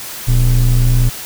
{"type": "ring-modulated tone", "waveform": "triangle", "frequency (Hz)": 75, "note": "D2", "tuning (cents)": 37, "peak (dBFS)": -3, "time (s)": [0.27, 1.1], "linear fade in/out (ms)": 20, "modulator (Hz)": 45, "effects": ["white hiss -28 dBFS RMS until 1.25 s"]}